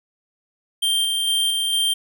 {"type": "tone with tremolo", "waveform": "square", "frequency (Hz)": 3166, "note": "G7", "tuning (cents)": 17, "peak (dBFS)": -18, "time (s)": [0.82, 1.94], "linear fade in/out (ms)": 10, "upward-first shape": "square", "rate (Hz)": 2.2, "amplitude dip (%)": 25, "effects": []}